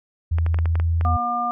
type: tone with pitch glide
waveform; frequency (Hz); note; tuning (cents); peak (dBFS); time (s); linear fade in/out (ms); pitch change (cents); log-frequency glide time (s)
sine; 82.3 to 83.4; E2 to E2; -2 to +21; -17; 0.31-1.17; 10; +23; 0.62-1.03
type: clicks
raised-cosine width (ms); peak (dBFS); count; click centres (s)
0.5; -16; 8; 0.385 / 0.464 / 0.544 / 0.588 / 0.657 / 0.755 / 0.799 / 1.011
type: harmonic tone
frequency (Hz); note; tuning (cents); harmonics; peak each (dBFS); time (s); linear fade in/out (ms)
240; B3; -49; 1 / 3 / 5; -32 / -24 / -23; 1.05-1.51; 0
effects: none